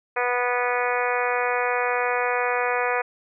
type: harmonic tone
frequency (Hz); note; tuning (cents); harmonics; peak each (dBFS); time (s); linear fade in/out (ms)
245.6; B3; -9; 2 / 3 / 4 / 5 / 6 / 7 / 8 / 9 / 10; -26 / -28 / -29 / -30 / -31 / -31 / -32 / -33 / -33; 0.16-3.02; 10
effects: none